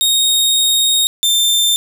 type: tone pair in turn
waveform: sawtooth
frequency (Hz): 3729 / 3579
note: A#7 / A7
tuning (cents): 0 / +29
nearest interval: minor second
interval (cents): 71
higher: first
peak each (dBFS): -8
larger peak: neither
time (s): 0.01-1.07 / 1.23-1.76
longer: first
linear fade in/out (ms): 0
effects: none